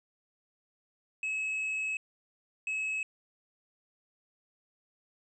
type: tone bursts at uneven times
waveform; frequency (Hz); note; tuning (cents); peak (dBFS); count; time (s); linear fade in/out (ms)
triangle; 2576; E7; -41; -29; 2; 1.23-1.97 / 2.67-3.03; 2
effects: resampled to 24000 Hz